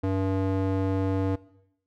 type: tone with band-pass filter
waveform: square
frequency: 95.7 Hz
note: G2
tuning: 41 cents flat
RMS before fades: -26 dBFS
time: 0.03-1.36 s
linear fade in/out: 10 ms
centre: 340 Hz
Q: 0.8
effects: noise-tail reverb RT60 0.8 s tail -20 dB re dry